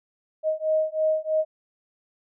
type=beating tone pair; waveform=sine; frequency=625 / 628.1 Hz; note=D#5 / D#5; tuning=+8 / +16 cents; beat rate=3.1 Hz; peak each=-24 dBFS; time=0.43-1.45 s; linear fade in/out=50 ms; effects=none